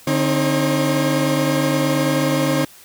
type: tone cluster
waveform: 40% pulse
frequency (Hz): 147.1 / 264.1 / 313.1 / 540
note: D3 / C4 / D#4 / C#5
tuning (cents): +3 / +16 / +11 / -45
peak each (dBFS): -21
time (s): 0.07-2.65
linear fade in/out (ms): 5
effects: white hiss -45 dBFS RMS until 2.84 s